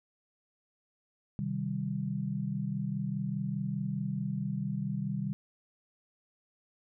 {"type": "chord", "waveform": "sine", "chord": "C minor", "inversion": "none", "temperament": "equal", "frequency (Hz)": [130.81, 155.56, 196], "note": ["C3", "Eb3", "G3"], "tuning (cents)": [0, 0, 0], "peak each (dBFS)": [-36, -36, -34], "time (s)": [1.39, 5.33], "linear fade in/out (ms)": 0, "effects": []}